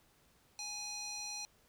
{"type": "tone with band-pass filter", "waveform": "square", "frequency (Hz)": 830.6, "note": "G#5", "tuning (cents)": 0, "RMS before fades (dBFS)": -43, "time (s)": [0.59, 1.45], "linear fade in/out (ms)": 0, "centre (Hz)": 5300, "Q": 3.2, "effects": ["pink hiss -69 dBFS RMS until 1.68 s"]}